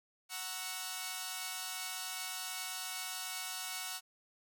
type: chord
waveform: 5% pulse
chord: F# dominant seventh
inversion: none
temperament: equal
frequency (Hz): 740 / 932.3 / 1108.7 / 1318.5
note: F#5 / A#5 / C#6 / E6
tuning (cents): 0 / 0 / 0 / 0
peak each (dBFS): -31 / -35 / -35 / -33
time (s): 0.29-4.01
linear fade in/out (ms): 50
effects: none